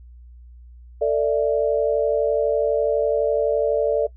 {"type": "chord", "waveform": "sine", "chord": "A suspended fourth", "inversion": "none", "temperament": "equal with one note detuned", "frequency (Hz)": [447.2, 587.3, 659.3], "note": ["A4", "D5", "E5"], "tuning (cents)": [28, 0, 0], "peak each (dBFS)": [-20, -20, -25], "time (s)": [1.01, 4.07], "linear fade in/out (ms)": 10, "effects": ["noise-tail reverb RT60 0.1 s tail -21 dB re dry", "added 60 Hz sine -41 dBFS peak until 4.16 s"]}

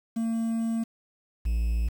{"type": "tone pair in turn", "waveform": "triangle", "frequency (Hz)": [227.3, 57.04], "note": ["A#3", "A#1"], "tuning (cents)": [-43, -37], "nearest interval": "2 octaves", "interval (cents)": 2394, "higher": "first", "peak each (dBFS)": [-23, -21], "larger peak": "second", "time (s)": [[0.16, 0.84], [1.45, 1.89]], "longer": "first", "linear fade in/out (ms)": 10, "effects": ["8-bit"]}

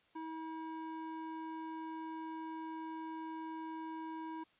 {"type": "tone with band-pass filter", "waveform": "square", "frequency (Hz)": 320.7, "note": "E4", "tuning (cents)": -48, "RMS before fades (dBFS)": -44, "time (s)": [0.15, 4.44], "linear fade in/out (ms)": 10, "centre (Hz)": 690, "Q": 9.1, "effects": ["white hiss -70 dBFS RMS until 4.59 s", "resampled to 8000 Hz"]}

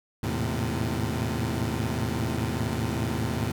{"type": "tone cluster", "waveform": "20% pulse", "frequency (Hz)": [80.8, 108.2, 113.2, 130.4], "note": ["E2", "A2", "A2", "C3"], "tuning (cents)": [-34, -29, 50, -5], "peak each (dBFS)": -27, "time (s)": [0.23, 3.52], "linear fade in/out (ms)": 5, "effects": []}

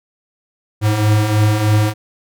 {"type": "beating tone pair", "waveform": "square", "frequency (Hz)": [103.83, 107.03], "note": ["G#2", "A2"], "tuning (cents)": [0, -47], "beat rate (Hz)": 3.2, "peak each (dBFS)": [-20, -13], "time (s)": [0.81, 1.94], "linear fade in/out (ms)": 50, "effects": []}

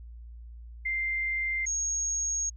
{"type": "tone pair in turn", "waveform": "sine", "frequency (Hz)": [2093, 6565], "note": ["C7", "G#8"], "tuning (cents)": [0, -21], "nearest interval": "octave + minor sixth", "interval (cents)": 1979, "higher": "second", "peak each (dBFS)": -27, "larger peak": "neither", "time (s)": [[0.85, 1.66], [1.66, 2.5]], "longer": "second", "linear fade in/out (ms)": 10, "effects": ["added 58 Hz sine -42 dBFS peak until 2.56 s"]}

